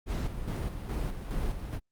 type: noise with tremolo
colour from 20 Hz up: brown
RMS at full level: -31 dBFS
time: 0.06-1.8 s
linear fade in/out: 50 ms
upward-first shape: square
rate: 2.4 Hz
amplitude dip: 50%
effects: Opus 48 kbps